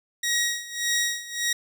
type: tone with tremolo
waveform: 15% pulse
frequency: 1895 Hz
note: A#6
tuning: 28 cents sharp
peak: -15 dBFS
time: 0.23-1.53 s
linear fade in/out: 5 ms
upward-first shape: sine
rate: 1.7 Hz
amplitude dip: 85%
effects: none